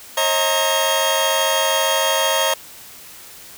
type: tone cluster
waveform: sawtooth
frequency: 540 / 633 / 922 / 3246 Hz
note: C#5 / D#5 / A#5 / G#7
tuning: -45 / +30 / -19 / -40 cents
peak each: -18 dBFS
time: 0.17-2.54 s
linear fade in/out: 5 ms
effects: white hiss -40 dBFS RMS until 3.57 s